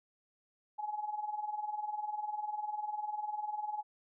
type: tone with tremolo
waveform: sine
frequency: 843 Hz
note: G#5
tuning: 26 cents sharp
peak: -32 dBFS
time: 0.78-3.83 s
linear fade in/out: 20 ms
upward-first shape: sine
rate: 20 Hz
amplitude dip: 75%
effects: none